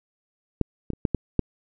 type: clicks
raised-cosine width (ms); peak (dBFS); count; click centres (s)
3; -7 / -14 / -23 / -8 / -9 / -6; 6; 0.613 / 0.903 / 0.934 / 1.052 / 1.147 / 1.393
effects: none